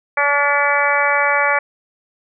harmonic tone with a mistuned harmonic, 286.1 Hz, D4, 45 cents flat, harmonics 2 / 3 / 4 / 5 / 6 / 7 / 8, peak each -21 / -21 / -21 / -21 / -21 / -21 / -21 dBFS, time 0.17-1.59 s, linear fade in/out 5 ms, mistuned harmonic 6, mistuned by +21 cents, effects none

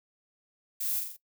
violet noise with echo, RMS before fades -32 dBFS, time 0.8-1 s, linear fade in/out 10 ms, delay 42 ms, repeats 4, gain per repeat -4 dB, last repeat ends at 1.168 s, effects noise-tail reverb RT60 0.1 s tail -18 dB re dry

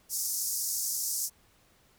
pink band-pass noise, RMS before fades -32 dBFS, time 0.09-1.3 s, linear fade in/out 50 ms, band 5300 to 16000 Hz, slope 48 dB/octave, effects pink hiss -64 dBFS RMS until 1.98 s

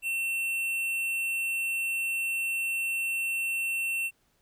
sine tone with hard clipping, 2700 Hz, E7, 41 cents sharp, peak -29 dBFS, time 0.02-4.11 s, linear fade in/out 50 ms, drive 10 dB, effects pink hiss -70 dBFS RMS until 4.41 s

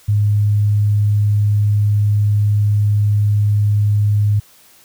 sine tone, 103.83 Hz, G#2, in tune, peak -11 dBFS, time 0.08-4.4 s, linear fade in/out 10 ms, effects white hiss -48 dBFS RMS until 4.84 s

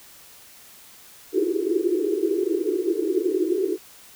white band-pass noise, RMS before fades -23 dBFS, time 1.32-3.78 s, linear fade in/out 50 ms, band 320 to 420 Hz, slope 96 dB/octave, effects white hiss -48 dBFS RMS until 4.15 s

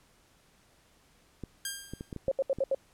clicks, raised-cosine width 3 ms, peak -25 dBFS, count 7, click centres 1.437 / 1.936 / 2.009 / 2.128 / 2.163 / 2.282 / 2.586 s
5% pulse tone with exponential decay, 1605 Hz, G6, 40 cents sharp, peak -19 dBFS, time 1.65-2.16 s, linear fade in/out 2 ms, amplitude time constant 110 ms
sine tone bursts, 540 Hz, C#5, 45 cents flat, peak -24 dBFS, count 5, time 2.28-2.747 s, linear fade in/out 2 ms, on 35 ms, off 73 ms
effects pink hiss -64 dBFS RMS until 2.93 s + low-pass 12000 Hz 12 dB/octave

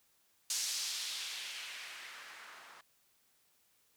violet noise with low-pass filter sweep, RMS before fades -42 dBFS, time 0.5-2.81 s, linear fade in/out 2 ms, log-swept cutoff 6100 to 1100 Hz, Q 1.4, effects white hiss -72 dBFS RMS until 3.96 s

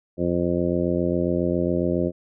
harmonic tone, 87.31 Hz, F2, in tune, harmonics 1 / 2 / 3 / 4 / 5 / 6 / 7, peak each -31 / -26 / -27 / -25 / -32 / -28 / -30 dBFS, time 0.17-2.12 s, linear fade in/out 50 ms, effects none

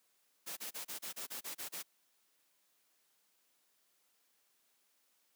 white noise bursts, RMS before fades -43 dBFS, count 10, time 0.46-1.83 s, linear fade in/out 20 ms, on 110 ms, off 30 ms, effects white hiss -75 dBFS RMS until 5.35 s + high-pass 200 Hz 12 dB/octave

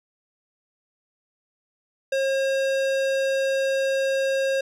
square tone with low-pass filter, 539 Hz, C#5, 49 cents flat, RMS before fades -23 dBFS, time 2.12-4.61 s, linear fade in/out 5 ms, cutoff 7400 Hz, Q 0.54, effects none

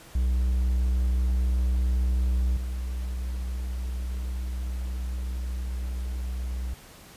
triangle tone pair in turn, 62.4 / 62.4 Hz, B1 / B1, +19 / +19 cents, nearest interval unison, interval 0 cents, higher neither, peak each -19 / -26 dBFS, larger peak first, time 0.15-2.57 / 2.57-6.74 s, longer second, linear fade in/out 5 ms, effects pink hiss -49 dBFS RMS until 7.16 s + resampled to 32000 Hz

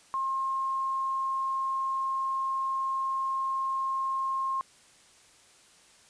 sine tone, 1068 Hz, C6, 35 cents sharp, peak -27 dBFS, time 0.14-4.61 s, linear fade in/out 0 ms, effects white hiss -58 dBFS RMS until 6.09 s + resampled to 22050 Hz

